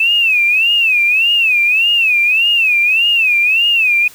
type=tone with vibrato; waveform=sine; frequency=2600 Hz; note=E7; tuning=24 cents flat; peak=-9 dBFS; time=0-4.08 s; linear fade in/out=5 ms; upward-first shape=sine; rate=1.7 Hz; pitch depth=160 cents each way; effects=white hiss -40 dBFS RMS until 4.14 s